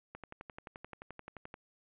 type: click train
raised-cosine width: 0.5 ms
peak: -30 dBFS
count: 17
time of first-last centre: 0.15-1.541 s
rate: 11.5 Hz
effects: resampled to 8000 Hz + 11-bit